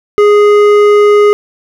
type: tone with hard clipping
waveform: sine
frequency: 414.6 Hz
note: G#4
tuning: 3 cents flat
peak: -5 dBFS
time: 0.18-1.33 s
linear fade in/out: 0 ms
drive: 10 dB
effects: none